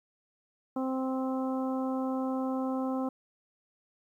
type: harmonic tone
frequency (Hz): 261.6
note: C4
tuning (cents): 0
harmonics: 1 / 2 / 3 / 4 / 5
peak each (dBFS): -30 / -36 / -39 / -42 / -45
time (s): 0.76-3.09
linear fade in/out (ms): 5
effects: 11-bit